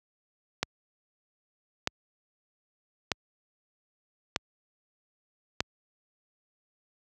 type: click train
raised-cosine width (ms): 0.2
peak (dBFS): -8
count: 5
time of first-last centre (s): 0.63-5.605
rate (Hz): 0.804
effects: high-pass 60 Hz 12 dB/octave